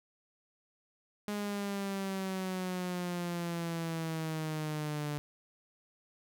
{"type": "exponential sweep", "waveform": "sawtooth", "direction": "down", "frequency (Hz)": [207.7, 146.83], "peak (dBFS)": -30, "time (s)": [1.28, 5.18], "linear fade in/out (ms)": 0, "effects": []}